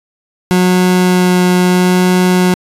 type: tone with vibrato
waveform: 30% pulse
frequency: 181.5 Hz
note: F#3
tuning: 33 cents flat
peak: -5 dBFS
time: 0.51-2.54 s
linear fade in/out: 0 ms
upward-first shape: sine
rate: 0.75 Hz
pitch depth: 8 cents each way
effects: resampled to 32000 Hz